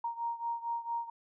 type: beating tone pair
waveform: sine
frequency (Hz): 932.3 / 936.7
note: A#5 / A#5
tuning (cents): 0 / +8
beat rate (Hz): 4.4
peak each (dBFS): -35 / -38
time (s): 0.04-1.1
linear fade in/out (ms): 5
effects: none